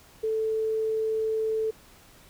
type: tone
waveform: sine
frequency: 440 Hz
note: A4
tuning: in tune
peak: -24 dBFS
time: 0.23-1.71 s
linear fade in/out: 10 ms
effects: pink hiss -54 dBFS RMS until 2.29 s